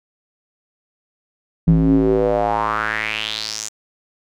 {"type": "tone with band-pass filter sweep", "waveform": "square", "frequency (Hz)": 54.4, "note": "A1", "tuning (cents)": -19, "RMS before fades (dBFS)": -18, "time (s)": [1.67, 3.69], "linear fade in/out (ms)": 10, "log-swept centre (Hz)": [170, 7100], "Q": 4.5, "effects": []}